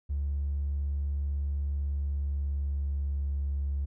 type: tone with pitch glide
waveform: triangle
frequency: 71 to 70.02 Hz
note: C#2 to C#2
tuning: +42 to +18 cents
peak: -24 dBFS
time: 0.09-3.86 s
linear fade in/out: 20 ms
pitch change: -24 cents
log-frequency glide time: 1.69-3.58 s
effects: tanh soft clip ceiling -25 dBFS